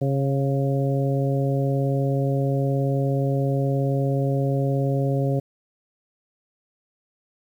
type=harmonic tone with a mistuned harmonic; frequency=137 Hz; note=C#3; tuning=20 cents flat; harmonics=1 / 2 / 3 / 4 / 5; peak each=-21 / -28 / -29 / -28 / -35 dBFS; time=0.01-5.4 s; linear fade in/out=10 ms; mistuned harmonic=5; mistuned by=+29 cents; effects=9-bit